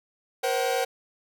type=tone cluster; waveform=45% pulse; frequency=477.8 / 528 / 761 Hz; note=A#4 / C5 / F#5; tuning=+43 / +16 / +48 cents; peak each=-28 dBFS; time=0.43-0.85 s; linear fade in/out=10 ms; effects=none